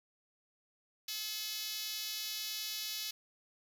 5% pulse tone with high-pass filter, 429.3 Hz, A4, 43 cents flat, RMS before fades -40 dBFS, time 1.08-3.11 s, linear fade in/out 5 ms, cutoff 4000 Hz, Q 0.93, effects none

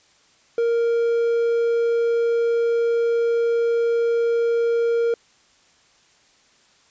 triangle tone with hard clipping, 466.2 Hz, A#4, in tune, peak -18 dBFS, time 0.58-5.14 s, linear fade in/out 2 ms, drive 6 dB, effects white hiss -57 dBFS RMS until 6.9 s + resampled to 16000 Hz

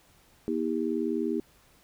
harmonic tone, 79.9 Hz, D#2, 47 cents sharp, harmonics 3 / 4 / 5, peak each -31 / -30 / -31 dBFS, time 0.48-1.4 s, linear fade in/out 0 ms, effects pink hiss -61 dBFS RMS until 1.83 s

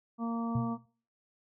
harmonic tone, 231.3 Hz, A#3, 13 cents flat, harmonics 1 / 2 / 3 / 4 / 5, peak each -31 / -45 / -43 / -45 / -42 dBFS, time 0.18-0.78 s, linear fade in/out 50 ms
sine tone with exponential decay, 123.47 Hz, B2, in tune, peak -26 dBFS, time 0.55-0.86 s, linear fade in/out 5 ms, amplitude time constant 66 ms
effects noise-tail reverb RT60 0.4 s tail -19 dB re dry

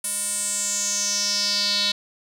square tone with band-pass filter sweep, 203.6 Hz, G#3, 34 cents flat, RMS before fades -24 dBFS, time 0.04-1.92 s, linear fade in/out 5 ms, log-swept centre 10000 to 4000 Hz, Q 5.5, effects none

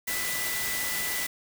sine tone in noise, 1986 Hz, B6, 9 cents sharp, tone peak -33 dBFS, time 0.07-1.27 s, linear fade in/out 10 ms, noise white, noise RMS -31 dBFS, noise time 0.07-1.27 s, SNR -5 dB, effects none

